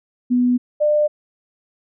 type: tone pair in turn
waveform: sine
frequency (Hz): 246.9 / 598.5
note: B3 / D5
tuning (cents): 0 / +33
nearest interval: octave + minor third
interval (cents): 1533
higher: second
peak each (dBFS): -13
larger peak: neither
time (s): 0.3-0.58 / 0.8-1.08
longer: neither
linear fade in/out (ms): 20
effects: none